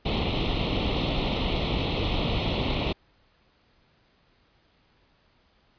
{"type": "noise with comb filter", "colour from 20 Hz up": "pink", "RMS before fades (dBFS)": -26, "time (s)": [0.05, 2.93], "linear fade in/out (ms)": 10, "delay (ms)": 0.31, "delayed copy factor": 0.9, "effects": ["pink hiss -64 dBFS RMS until 5.78 s", "resampled to 11025 Hz"]}